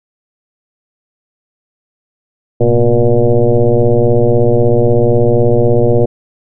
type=tone with frequency modulation; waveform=sine; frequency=242.1 Hz; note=B3; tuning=34 cents flat; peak=-6 dBFS; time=2.6-6.06 s; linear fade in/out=10 ms; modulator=117 Hz; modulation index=2.9; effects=none